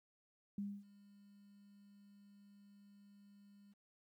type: tone with ADSR envelope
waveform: sine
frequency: 201.7 Hz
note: G3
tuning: 50 cents sharp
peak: -38 dBFS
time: 0.58-3.74 s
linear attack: 3 ms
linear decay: 250 ms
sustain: -23 dB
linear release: 19 ms
effects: 13-bit